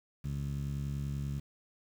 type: tone with low-pass filter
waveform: 10% pulse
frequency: 70.3 Hz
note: C#2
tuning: 25 cents sharp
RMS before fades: -36 dBFS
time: 0.24-1.4 s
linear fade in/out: 10 ms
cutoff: 150 Hz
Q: 2
effects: 9-bit